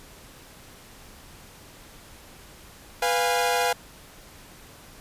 sawtooth chord, F diminished, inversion second, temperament equal with one note detuned, 493.9 / 698.5 / 818.7 Hz, Cb5 / F5 / Ab5, 0 / 0 / -25 cents, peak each -22 dBFS, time 3.02-3.73 s, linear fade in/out 5 ms, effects pink hiss -48 dBFS RMS until 5 s + resampled to 32000 Hz

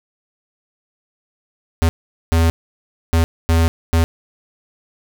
square tone bursts at uneven times, 82.5 Hz, E2, 2 cents sharp, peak -12 dBFS, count 5, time 1.82-1.89 / 2.32-2.5 / 3.13-3.24 / 3.49-3.68 / 3.93-4.04 s, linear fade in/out 0 ms, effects none

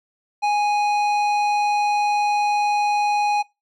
triangle tone with tanh clipping, 829 Hz, G#5, 3 cents flat, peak -19 dBFS, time 0.42-3.43 s, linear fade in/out 20 ms, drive 17 dB, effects noise-tail reverb RT60 0.2 s tail -20 dB re dry

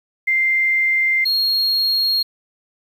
sine / triangle tone pair in turn, 2093 / 4269 Hz, C7 / C8, 0 / +34 cents, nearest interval octave, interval 1234 cents, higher second, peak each -14 / -14 dBFS, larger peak neither, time 0.27-1.25 / 1.25-2.23 s, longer neither, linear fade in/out 10 ms, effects 8-bit

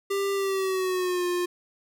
square tone with pitch glide, 395.9 to 354.8 Hz, G4 to F4, +17 to +27 cents, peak -25 dBFS, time 0.1-1.46 s, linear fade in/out 10 ms, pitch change -190 cents, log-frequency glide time 0.34-1.26 s, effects none

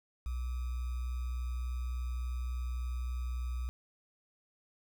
sine tone with sample-and-hold, 61.74 Hz, B1, in tune, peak -33 dBFS, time 0.26-3.69 s, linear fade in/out 0 ms, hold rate 1225 Hz, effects none

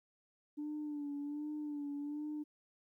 sine tone with vibrato, 293.7 Hz, D4, in tune, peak -37 dBFS, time 0.57-2.44 s, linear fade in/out 20 ms, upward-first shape sine, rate 1.3 Hz, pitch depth 46 cents each way, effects tanh soft clip ceiling -35 dBFS + 13-bit

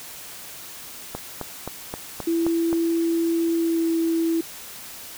click train, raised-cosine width 1 ms, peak -15 dBFS, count 7, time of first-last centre 1.15-2.729 s, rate 3.8 Hz
sine tone with pitch glide, 333.2 to 329.8 Hz, E4 to E4, +19 to +1 cents, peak -19 dBFS, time 2.27-4.41 s, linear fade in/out 5 ms, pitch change -18 cents, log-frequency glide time 3.54-3.83 s
effects white hiss -39 dBFS RMS until 5.17 s

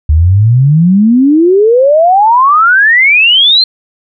sine exponential sweep, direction up, 72.7 to 4235 Hz, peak -3 dBFS, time 0.09-3.64 s, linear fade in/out 5 ms, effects none

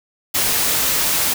white noise, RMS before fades -18 dBFS, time 0.34-1.34 s, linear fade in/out 10 ms, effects none

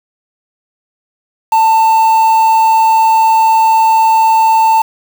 triangle tone with quantisation, 892 Hz, A5, 23 cents sharp, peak -4 dBFS, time 1.52-4.82 s, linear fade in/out 5 ms, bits 4, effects none

